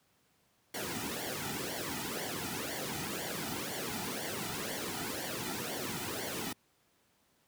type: noise with flanger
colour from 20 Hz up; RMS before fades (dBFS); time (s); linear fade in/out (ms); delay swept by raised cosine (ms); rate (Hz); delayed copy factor
pink; -38; 0.74-6.53; 5; 0.77 to 1.87; 2; -0.75
effects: pink hiss -71 dBFS RMS until 7.47 s + high-pass 100 Hz 12 dB/octave